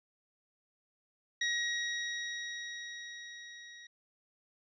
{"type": "tone with level ramp", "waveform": "25% pulse", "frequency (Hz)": 1896, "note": "A#6", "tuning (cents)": 29, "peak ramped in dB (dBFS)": [-26, -46], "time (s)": [1.41, 3.87], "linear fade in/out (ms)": 5, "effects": ["resampled to 16000 Hz"]}